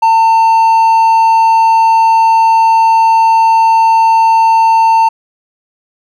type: tone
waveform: triangle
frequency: 900 Hz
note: A5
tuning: 39 cents sharp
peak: -3 dBFS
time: 0.02-5.09 s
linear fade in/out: 10 ms
effects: none